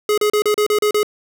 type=tone bursts; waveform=square; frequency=420.4 Hz; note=G#4; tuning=21 cents sharp; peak=-14 dBFS; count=8; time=0.09-1.031 s; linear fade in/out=2 ms; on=87 ms; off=35 ms; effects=none